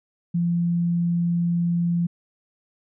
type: tone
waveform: sine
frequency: 171.8 Hz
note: F3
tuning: 28 cents flat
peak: -19 dBFS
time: 0.34-2.07 s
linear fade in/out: 10 ms
effects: none